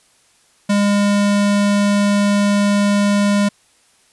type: tone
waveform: square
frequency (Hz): 203.2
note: G#3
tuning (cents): -38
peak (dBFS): -13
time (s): 0.69-3.49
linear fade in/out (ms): 10
effects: white hiss -55 dBFS RMS until 4.12 s + resampled to 24000 Hz